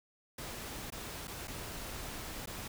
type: noise with dropouts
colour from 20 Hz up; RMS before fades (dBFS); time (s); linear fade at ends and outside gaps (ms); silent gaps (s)
pink; -43; 0.38-2.68; 5; 0.903-0.922 / 1.273-1.278 / 1.474-1.479 / 2.459-2.472
effects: none